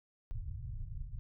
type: low-pass noise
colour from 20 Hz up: pink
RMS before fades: -41 dBFS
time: 0.31-1.19 s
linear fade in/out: 0 ms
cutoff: 130 Hz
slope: 48 dB/octave
effects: none